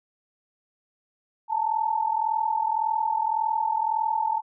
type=tone pair together; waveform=sine; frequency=866.2 / 908 Hz; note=A5 / A#5; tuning=-27 / -46 cents; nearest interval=minor second; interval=81 cents; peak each=-25 dBFS; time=1.48-4.42 s; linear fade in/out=50 ms; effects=none